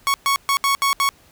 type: tone bursts at uneven times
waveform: sawtooth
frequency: 1108.7 Hz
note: C#6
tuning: in tune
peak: -12 dBFS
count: 6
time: 0.07-0.14 / 0.26-0.36 / 0.49-0.57 / 0.64-0.75 / 0.82-0.93 / 1-1.09 s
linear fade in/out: 0 ms
effects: pink hiss -53 dBFS RMS until 1.31 s